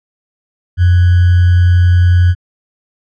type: tone with sample-and-hold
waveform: sine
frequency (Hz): 88.9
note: F2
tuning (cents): +31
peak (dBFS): -5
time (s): 0.77-2.35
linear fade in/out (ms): 50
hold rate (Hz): 1575
effects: low-pass 3000 Hz 12 dB/octave